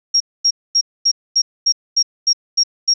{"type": "tone bursts", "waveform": "sine", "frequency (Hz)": 5588, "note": "F8", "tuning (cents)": 0, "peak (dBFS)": -10, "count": 10, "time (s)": [0.14, 2.94], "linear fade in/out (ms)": 10, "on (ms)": 64, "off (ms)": 240, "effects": []}